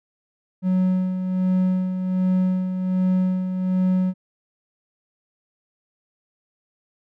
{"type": "tone with tremolo", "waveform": "triangle", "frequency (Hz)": 185, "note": "F#3", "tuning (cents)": 0, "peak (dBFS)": -14, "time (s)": [0.62, 4.14], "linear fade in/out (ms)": 50, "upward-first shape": "sine", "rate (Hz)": 1.3, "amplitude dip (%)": 55, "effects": []}